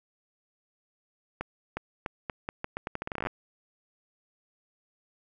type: accelerating click train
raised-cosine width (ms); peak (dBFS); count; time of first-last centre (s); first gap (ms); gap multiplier
0.5; -17; 20; 1.41-3.27; 360; 0.81
effects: none